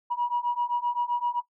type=beating tone pair; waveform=sine; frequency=960 / 967.7 Hz; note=B5 / B5; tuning=-49 / -36 cents; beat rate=7.7 Hz; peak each=-27 dBFS; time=0.1-1.41 s; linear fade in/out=20 ms; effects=noise-tail reverb RT60 0.1 s tail -17 dB re dry + tanh soft clip ceiling -18 dBFS